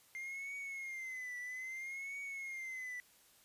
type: tone with vibrato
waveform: triangle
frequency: 2100 Hz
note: C7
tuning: 6 cents sharp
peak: -40 dBFS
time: 0.15-3 s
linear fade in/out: 0 ms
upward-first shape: triangle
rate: 0.61 Hz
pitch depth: 120 cents each way
effects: white hiss -66 dBFS RMS until 3.44 s + resampled to 32000 Hz